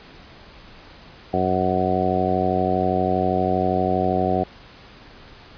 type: harmonic tone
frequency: 92.5 Hz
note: F#2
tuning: in tune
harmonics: 1 / 2 / 3 / 4 / 5 / 6 / 7 / 8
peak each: -29 / -26 / -28 / -26 / -28 / -29 / -26 / -23 dBFS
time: 1.33-4.44 s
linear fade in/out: 10 ms
effects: pink hiss -45 dBFS RMS until 5.57 s + resampled to 11025 Hz